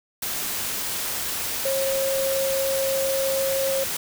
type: tone in noise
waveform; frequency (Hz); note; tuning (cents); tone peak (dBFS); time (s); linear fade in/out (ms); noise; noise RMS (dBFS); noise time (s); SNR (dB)
sine; 540; C#5; -45; -22; 1.65-3.84; 5; white; -28; 0.22-3.97; +3
effects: none